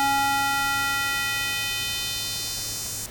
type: tone with high-pass filter sweep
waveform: square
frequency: 277.2 Hz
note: C#4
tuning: in tune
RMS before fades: -26 dBFS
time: 0-3.06 s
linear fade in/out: 0 ms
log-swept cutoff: 740 to 7000 Hz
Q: 1.6
effects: added 107 Hz sine -43 dBFS peak until 3.1 s + pink hiss -41 dBFS RMS until 3.1 s